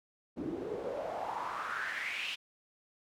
pink noise with band-pass filter sweep, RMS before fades -38 dBFS, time 0.36-2.36 s, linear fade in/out 20 ms, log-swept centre 270 to 3000 Hz, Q 5.6, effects none

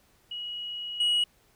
sine tone with level steps, 2908 Hz, F#7, 31 cents flat, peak -33 / -19 dBFS, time 0.31-1.24 s, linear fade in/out 5 ms, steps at 1 s, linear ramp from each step 5 ms, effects tanh soft clip ceiling -21 dBFS + pink hiss -64 dBFS RMS until 1.55 s

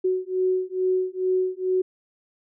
sine beating tone pair, 370 / 372.3 Hz, F#4 / F#4, 0 / +11 cents, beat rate 2.3 Hz, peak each -24 dBFS, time 0.04-1.82 s, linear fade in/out 10 ms, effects none

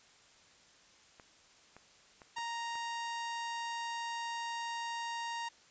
clicks, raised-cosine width 0.5 ms, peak -37 dBFS, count 5, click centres 1.198 / 1.766 / 2.218 / 2.384 / 2.755 s
sawtooth tone, 932.3 Hz, A#5, in tune, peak -33 dBFS, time 2.36-5.49 s, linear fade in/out 10 ms
effects white hiss -62 dBFS RMS until 5.7 s + resampled to 16000 Hz

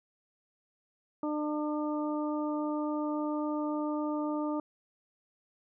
harmonic tone, 300.6 Hz, D4, 40 cents sharp, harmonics 1 / 2 / 3 / 4, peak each -31 / -37 / -40 / -41 dBFS, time 1.23-4.6 s, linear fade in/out 2 ms, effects none

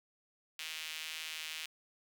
sawtooth tone with high-pass filter, 158.1 Hz, D#3, 28 cents sharp, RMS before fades -43 dBFS, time 0.59-1.66 s, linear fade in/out 2 ms, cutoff 2700 Hz, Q 2, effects none

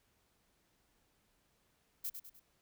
violet noise with echo, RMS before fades -39 dBFS, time 2.04-2.1 s, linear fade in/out 10 ms, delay 100 ms, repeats 3, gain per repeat -7 dB, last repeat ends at 2.4 s, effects pink hiss -75 dBFS RMS until 2.61 s

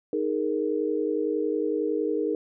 sine chord, D# suspended fourth, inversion none, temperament equal, 311.1 / 415.3 / 466.2 Hz, D#4 / G#4 / A#4, 0 / 0 / 0 cents, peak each -28 dBFS, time 0.13-2.35 s, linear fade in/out 2 ms, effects none

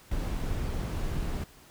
brown noise, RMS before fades -31 dBFS, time 0.11-1.44 s, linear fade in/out 5 ms, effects pink hiss -55 dBFS RMS until 1.7 s

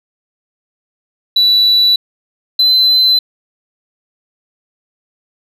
sine tone pair in turn, 3951 / 4048 Hz, B7 / B7, 0 / +42 cents, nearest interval unison, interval 42 cents, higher second, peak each -5 dBFS, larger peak neither, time 1.36-1.96 / 2.59-3.19 s, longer neither, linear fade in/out 5 ms, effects tanh soft clip ceiling -5 dBFS

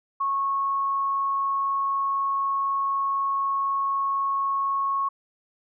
sine tone, 1099 Hz, C#6, 15 cents flat, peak -22 dBFS, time 0.2-5.09 s, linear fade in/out 10 ms, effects none

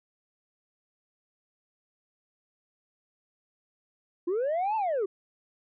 sine linear two-way sweep, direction up then down, 329.6 to 902 to 363.4 Hz, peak -23 dBFS, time 4.27-5.06 s, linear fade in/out 10 ms, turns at 4.76 s, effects tanh soft clip ceiling -24 dBFS

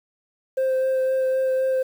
sine tone with vibrato, 523.3 Hz, C5, in tune, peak -16 dBFS, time 0.57-1.83 s, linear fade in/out 10 ms, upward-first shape sine, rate 3.9 Hz, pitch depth 11 cents each way, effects tanh soft clip ceiling -18 dBFS + 8-bit

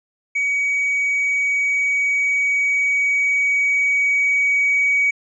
triangle tone with level ramp, 2261 Hz, C#7, 34 cents sharp, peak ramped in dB -15 to -11 dBFS, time 0.35-5.11 s, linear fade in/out 10 ms, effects tanh soft clip ceiling -11 dBFS + resampled to 22050 Hz

